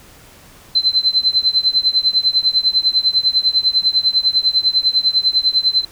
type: tone with tremolo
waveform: sine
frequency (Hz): 4071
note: C8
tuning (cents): -48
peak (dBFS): -8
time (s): 0.75-5.85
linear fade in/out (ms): 5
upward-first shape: triangle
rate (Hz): 10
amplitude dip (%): 100
effects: pink hiss -44 dBFS RMS until 5.91 s